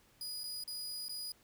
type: tone with dropouts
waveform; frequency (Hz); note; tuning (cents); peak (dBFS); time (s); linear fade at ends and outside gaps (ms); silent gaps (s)
sawtooth; 4926; D#8; -18; -37; 0.21-1.32; 2; 0.435-0.439 / 0.638-0.677 / 1.083-1.093
effects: pink hiss -67 dBFS RMS until 1.43 s